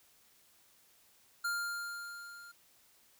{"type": "tone with level ramp", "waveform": "square", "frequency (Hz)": 1400, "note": "F6", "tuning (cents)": 4, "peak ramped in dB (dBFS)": [-32, -51], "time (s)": [1.44, 2.52], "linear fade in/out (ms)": 10, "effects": ["white hiss -66 dBFS RMS until 3.19 s"]}